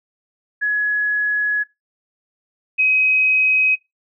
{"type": "tone pair in turn", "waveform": "sine", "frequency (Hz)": [1686, 2531], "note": ["G#6", "D#7"], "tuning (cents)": [26, 29], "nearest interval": "perfect fifth", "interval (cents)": 703, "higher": "second", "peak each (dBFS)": [-16, -12], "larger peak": "second", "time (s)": [[0.61, 1.64], [2.78, 3.76]], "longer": "first", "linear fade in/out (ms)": 20, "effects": ["noise-tail reverb RT60 0.2 s tail -23 dB re dry"]}